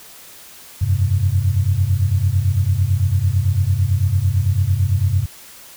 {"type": "chord", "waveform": "sine", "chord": "F suspended second", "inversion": "none", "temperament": "equal with one note detuned", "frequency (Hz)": [89.04, 98, 130.81], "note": ["F2", "G2", "C3"], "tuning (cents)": [34, 0, 0], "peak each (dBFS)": [-19, -16, -22], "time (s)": [0.81, 5.26], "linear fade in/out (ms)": 10, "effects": ["white hiss -41 dBFS RMS until 5.76 s"]}